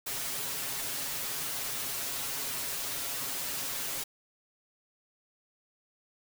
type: noise with comb filter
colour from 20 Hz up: white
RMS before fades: -35 dBFS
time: 0.06-4.04 s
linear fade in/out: 10 ms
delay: 7.3 ms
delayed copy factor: +0.95
effects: none